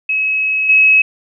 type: tone with level steps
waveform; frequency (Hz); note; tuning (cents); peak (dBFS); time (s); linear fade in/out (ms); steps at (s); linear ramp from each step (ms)
sine; 2566; E7; -47; -13 / -6; 0.09-1.02; 5; 0.69; 5
effects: none